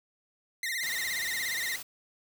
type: tone with vibrato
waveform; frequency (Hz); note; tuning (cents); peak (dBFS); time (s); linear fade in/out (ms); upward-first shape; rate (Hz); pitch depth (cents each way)
sawtooth; 1957; B6; -16; -27; 0.63-1.76; 2; sine; 17; 130
type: noise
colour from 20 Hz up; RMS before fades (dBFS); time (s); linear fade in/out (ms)
white; -41; 0.82-1.83; 10
effects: none